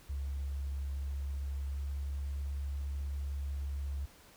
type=tone with pitch glide; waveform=sine; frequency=69.3 to 69.94 Hz; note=C#2 to C#2; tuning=0 to +16 cents; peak=-34 dBFS; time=0.09-4.06 s; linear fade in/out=10 ms; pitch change=+16 cents; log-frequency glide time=1.71-1.85 s; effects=pink hiss -59 dBFS RMS until 4.36 s